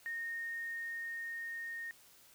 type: tone with level ramp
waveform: sine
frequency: 1846 Hz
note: A#6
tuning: 17 cents flat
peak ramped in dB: -37 to -40 dBFS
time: 0.06-1.91 s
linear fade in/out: 0 ms
effects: white hiss -62 dBFS RMS until 2.34 s